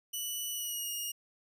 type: tone with pitch glide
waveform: 10% pulse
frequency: 2964 to 2856 Hz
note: F#7 to F7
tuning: +2 to +38 cents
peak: -27 dBFS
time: 0.13-1.12 s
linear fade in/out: 10 ms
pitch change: -64 cents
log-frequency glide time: 0.51-0.91 s
effects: none